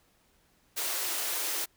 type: high-pass noise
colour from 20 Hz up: white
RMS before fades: -32 dBFS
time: 0.76-1.66 s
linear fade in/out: 20 ms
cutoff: 300 Hz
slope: 96 dB/octave
effects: pink hiss -67 dBFS RMS until 1.76 s